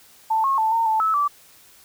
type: tone with pitch steps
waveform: sine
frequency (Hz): 885 / 1086 / 881 / 913 / 878 / 1302 / 1160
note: A5 / C#6 / A5 / A#5 / A5 / E6 / D6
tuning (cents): +10 / -36 / +2 / -36 / -4 / -22 / -22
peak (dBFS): -17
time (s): 0.3-1.28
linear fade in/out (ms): 10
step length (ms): 140
effects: white hiss -51 dBFS RMS until 1.84 s